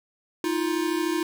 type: tone pair together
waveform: square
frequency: 315.8 / 349.2 Hz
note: D#4 / F4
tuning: +26 / 0 cents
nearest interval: major second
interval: 174 cents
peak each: -27 dBFS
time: 0.44-1.23 s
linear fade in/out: 2 ms
effects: none